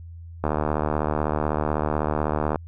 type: click train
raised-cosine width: 1 ms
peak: -9 dBFS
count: 162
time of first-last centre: 0.44-2.558 s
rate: 76 Hz
effects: added 84 Hz sine -37 dBFS peak until 2.67 s